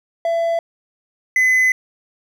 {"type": "tone pair in turn", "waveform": "triangle", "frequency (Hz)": [670, 2025], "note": ["E5", "B6"], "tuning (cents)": [28, 43], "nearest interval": "octave + perfect fifth", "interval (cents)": 1915, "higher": "second", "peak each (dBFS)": [-14, -10], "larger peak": "second", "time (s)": [[0.25, 0.59], [1.36, 1.72]], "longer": "second", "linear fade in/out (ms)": 2, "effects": []}